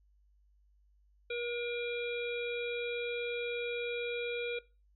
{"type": "harmonic tone", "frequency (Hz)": 478.1, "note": "A#4", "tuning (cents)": 44, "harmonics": [1, 3, 5, 7, 8], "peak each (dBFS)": [-36, -45, -40, -49, -48], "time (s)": [1.3, 4.59], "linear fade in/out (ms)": 5, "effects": ["noise-tail reverb RT60 0.3 s tail -20 dB re dry", "added 50 Hz sine -64 dBFS peak until 4.95 s"]}